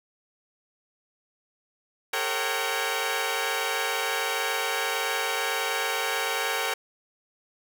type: tone cluster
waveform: 10% pulse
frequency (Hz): 411 / 460.3 / 547 / 760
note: G#4 / A#4 / C#5 / F#5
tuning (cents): -18 / -22 / -23 / +46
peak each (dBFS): -26 / -22 / -24 / -22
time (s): 2.13-6.74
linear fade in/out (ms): 5
effects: none

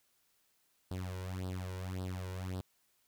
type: tone with flanger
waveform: sawtooth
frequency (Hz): 92.5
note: F#2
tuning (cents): 0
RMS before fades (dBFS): -40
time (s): 0.91-2.61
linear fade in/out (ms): 0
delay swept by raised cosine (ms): 0.22 to 2.12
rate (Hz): 1.8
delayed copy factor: +0.8
effects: white hiss -74 dBFS RMS until 3.07 s

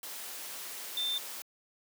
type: tone in noise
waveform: sine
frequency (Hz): 3573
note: A7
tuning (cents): +26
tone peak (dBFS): -30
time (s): 0.97-1.18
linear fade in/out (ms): 2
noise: white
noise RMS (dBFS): -42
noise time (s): 0.03-1.42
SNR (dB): +9
effects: high-pass 300 Hz 12 dB/octave

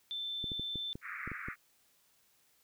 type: tone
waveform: sine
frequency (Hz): 3541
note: A7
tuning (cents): +10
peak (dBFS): -36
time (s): 0.11-0.93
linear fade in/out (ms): 0
type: clicks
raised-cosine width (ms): 3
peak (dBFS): -29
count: 8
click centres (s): 0.442 / 0.518 / 0.596 / 0.757 / 0.955 / 1.276 / 1.317 / 1.485
type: band-pass noise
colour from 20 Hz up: white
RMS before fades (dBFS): -43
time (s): 1.01-1.56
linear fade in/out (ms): 50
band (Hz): 1200 to 2300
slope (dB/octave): 96
effects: white hiss -70 dBFS RMS until 2.63 s

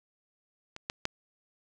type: clicks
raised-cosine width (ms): 0.2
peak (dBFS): -24 / -15 / -12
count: 3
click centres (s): 0.764 / 0.899 / 1.054
effects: 8-bit

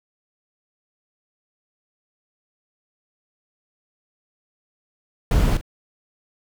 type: noise with echo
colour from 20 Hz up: brown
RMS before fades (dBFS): -17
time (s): 5.31-5.57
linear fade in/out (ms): 2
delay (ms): 42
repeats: 1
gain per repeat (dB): -14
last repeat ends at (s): 5.612
effects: none

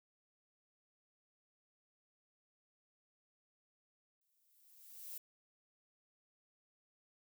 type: noise with exponential growth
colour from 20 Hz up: violet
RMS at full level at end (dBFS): -45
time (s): 4.21-5.18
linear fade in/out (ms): 5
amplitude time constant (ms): 210
effects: none

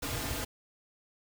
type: noise with comb filter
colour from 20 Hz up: pink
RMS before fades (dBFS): -35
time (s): 0.02-0.45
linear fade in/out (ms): 10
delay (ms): 5.3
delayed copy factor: -0.75
effects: none

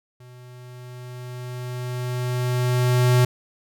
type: tone with level ramp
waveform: square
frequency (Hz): 124.4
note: B2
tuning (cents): +13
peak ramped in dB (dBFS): -44 to -14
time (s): 0.2-3.25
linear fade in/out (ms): 5
effects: none

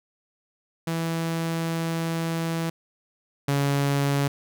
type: tone pair in turn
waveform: sawtooth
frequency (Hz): 164.81 / 140.85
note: E3 / C#3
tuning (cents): 0 / +28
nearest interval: minor third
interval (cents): 272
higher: first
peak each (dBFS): -21 / -17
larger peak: second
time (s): 0.87-2.7 / 3.48-4.28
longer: first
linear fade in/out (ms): 5
effects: none

